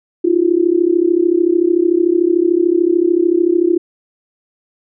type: tone with amplitude modulation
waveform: sine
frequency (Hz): 345.6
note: F4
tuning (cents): -18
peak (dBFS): -6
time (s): 0.24-3.78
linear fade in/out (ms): 10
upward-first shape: sine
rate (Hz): 33.5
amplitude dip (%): 90
effects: none